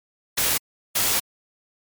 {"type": "noise bursts at uneven times", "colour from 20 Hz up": "white", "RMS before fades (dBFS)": -21, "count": 2, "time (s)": [[0.37, 0.58], [0.95, 1.2]], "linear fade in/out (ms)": 10, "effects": ["MP3 96 kbps"]}